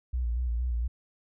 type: tone with vibrato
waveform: sine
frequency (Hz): 60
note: B1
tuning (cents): -49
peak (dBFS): -26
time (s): 0.13-0.88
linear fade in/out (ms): 10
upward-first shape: square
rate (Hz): 4.3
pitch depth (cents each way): 56
effects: none